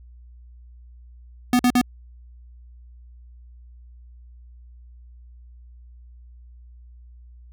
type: tone bursts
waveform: square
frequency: 246.9 Hz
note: B3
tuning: in tune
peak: -15 dBFS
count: 3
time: 1.53-1.814 s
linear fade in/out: 2 ms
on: 62 ms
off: 49 ms
effects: added 60 Hz sine -43 dBFS peak until 7.52 s